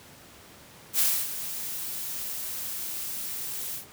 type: noise with ADSR envelope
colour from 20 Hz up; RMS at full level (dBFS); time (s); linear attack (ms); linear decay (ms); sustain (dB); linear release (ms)
blue; -22; 0.93-3.86; 64; 280; -12; 120
effects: pink hiss -50 dBFS RMS until 3.92 s + high-pass 80 Hz 12 dB/octave